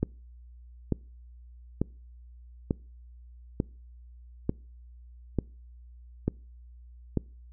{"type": "click train", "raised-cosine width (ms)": 3, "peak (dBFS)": -12, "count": 9, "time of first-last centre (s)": [0.03, 7.173], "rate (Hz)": 1.12, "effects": ["noise-tail reverb RT60 0.4 s tail -26 dB re dry", "added 60 Hz sine -47 dBFS peak until 7.52 s"]}